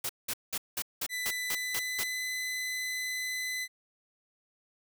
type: noise bursts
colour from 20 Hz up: white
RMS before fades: -33 dBFS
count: 9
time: 0.04-2.037 s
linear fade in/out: 5 ms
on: 53 ms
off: 190 ms
type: tone with pitch glide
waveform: sawtooth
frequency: 1995 to 2014 Hz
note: B6 to B6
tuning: +17 to +33 cents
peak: -29 dBFS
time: 1.09-3.68 s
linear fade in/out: 50 ms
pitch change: +16 cents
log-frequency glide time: 1.37-2.26 s
effects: none